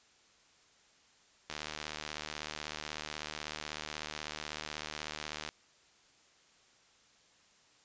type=click train; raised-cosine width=0.2 ms; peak=-21 dBFS; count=305; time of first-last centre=1.5-5.49 s; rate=76.2 Hz; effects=white hiss -65 dBFS RMS until 7.84 s + resampled to 16000 Hz